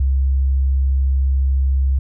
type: tone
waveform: sine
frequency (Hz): 67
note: C2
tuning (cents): +42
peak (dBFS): -13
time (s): 0-1.99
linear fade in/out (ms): 5
effects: none